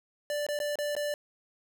square tone with dropouts, 587.3 Hz, D5, in tune, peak -30 dBFS, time 0.3-1.14 s, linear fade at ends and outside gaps 1 ms, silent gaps 0.466-0.487 / 0.59-0.601 / 0.756-0.787 / 0.952-0.965 s, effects none

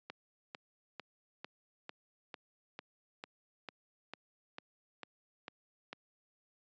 click train, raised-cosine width 0.3 ms, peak -27 dBFS, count 14, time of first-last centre 0.1-5.93 s, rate 2.23 Hz, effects high-pass 200 Hz 12 dB/octave + resampled to 16000 Hz

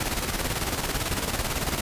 pink noise with tremolo, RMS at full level -26 dBFS, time 0-1.81 s, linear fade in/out 5 ms, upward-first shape square, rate 18 Hz, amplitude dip 50%, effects resampled to 32000 Hz

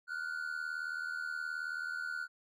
triangle tone pair together, 1413 / 1491.8 Hz, F6 / F#6, +20 / +14 cents, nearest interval minor second, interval 94 cents, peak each -38 / -37 dBFS, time 0.07-2.28 s, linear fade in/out 50 ms, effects none

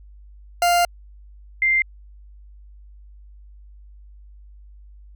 40% pulse / sine tone pair in turn, 698.5 / 2093 Hz, F5 / C7, 0 / 0 cents, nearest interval octave + perfect fifth, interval 1900 cents, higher second, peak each -14 / -15 dBFS, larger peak first, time 0.62-0.85 / 1.62-1.82 s, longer first, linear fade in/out 2 ms, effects added 50 Hz sine -42 dBFS peak until 5.15 s

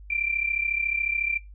sine tone pair together, 2349 / 2383 Hz, D7 / D7, 0 / +25 cents, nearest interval unison, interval 25 cents, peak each -27 dBFS, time 0.1-1.38 s, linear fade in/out 5 ms, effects noise-tail reverb RT60 0.2 s tail -20 dB re dry + added 50 Hz sine -42 dBFS peak until 1.54 s

